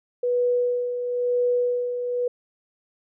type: tone with tremolo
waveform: sine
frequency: 490 Hz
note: B4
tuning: 14 cents flat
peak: -18 dBFS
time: 0.23-2.28 s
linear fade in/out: 5 ms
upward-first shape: sine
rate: 1 Hz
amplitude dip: 55%
effects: none